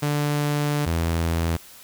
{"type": "tone pair in turn", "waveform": "sawtooth", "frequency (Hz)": [146.83, 83.07], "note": ["D3", "E2"], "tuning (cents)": [0, 14], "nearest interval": "minor seventh", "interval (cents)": 986, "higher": "first", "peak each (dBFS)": -17, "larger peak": "neither", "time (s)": [[0.02, 0.86], [0.86, 1.57]], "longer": "first", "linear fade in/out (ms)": 10, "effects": ["white hiss -46 dBFS RMS until 1.83 s"]}